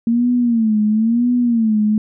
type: tone with vibrato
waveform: sine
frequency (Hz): 228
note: A#3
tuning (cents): -38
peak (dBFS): -12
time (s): 0.07-1.98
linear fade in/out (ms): 2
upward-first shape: sine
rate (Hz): 0.99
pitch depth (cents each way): 130
effects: none